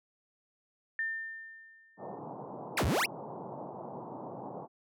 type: tone with exponential decay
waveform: sine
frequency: 1800 Hz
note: A6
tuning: 39 cents sharp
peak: -29 dBFS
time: 0.99-2.19 s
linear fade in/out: 1 ms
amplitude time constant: 260 ms
type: band-pass noise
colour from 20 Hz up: white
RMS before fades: -43 dBFS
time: 1.97-4.68 s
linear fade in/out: 50 ms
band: 120 to 960 Hz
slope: 48 dB/octave
type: exponential two-way sweep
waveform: 35% pulse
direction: down then up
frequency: 2960 to 61 to 2960 Hz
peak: -25 dBFS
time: 2.77-3.06 s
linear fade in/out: 5 ms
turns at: 2.85 s
effects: none